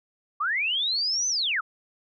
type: linear two-way sweep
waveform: sine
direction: up then down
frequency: 1108.7 to 6180 to 1162 Hz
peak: -23 dBFS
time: 0.4-1.61 s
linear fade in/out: 10 ms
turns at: 1.28 s
effects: none